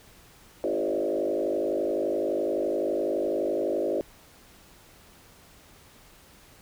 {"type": "tone with frequency modulation", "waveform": "sine", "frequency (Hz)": 466.2, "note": "A#4", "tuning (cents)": 0, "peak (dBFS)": -24, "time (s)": [0.64, 4.01], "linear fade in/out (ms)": 0, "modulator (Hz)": 51.8, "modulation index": 3, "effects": ["pink hiss -54 dBFS RMS until 6.61 s"]}